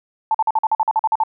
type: tone bursts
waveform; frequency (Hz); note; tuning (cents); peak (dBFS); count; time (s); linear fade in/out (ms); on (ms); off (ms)
sine; 880; A5; 0; -13; 12; 0.31-1.236; 2; 35; 46
effects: none